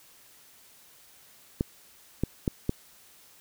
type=clicks; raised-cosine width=3 ms; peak=-12 dBFS; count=4; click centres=1.609 / 2.236 / 2.478 / 2.694 s; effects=white hiss -56 dBFS RMS until 3.4 s